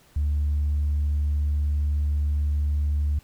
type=tone; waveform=sine; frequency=73.42 Hz; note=D2; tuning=in tune; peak=-19 dBFS; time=0.16-3.19 s; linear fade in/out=5 ms; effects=tanh soft clip ceiling -18 dBFS + pink hiss -57 dBFS RMS until 3.23 s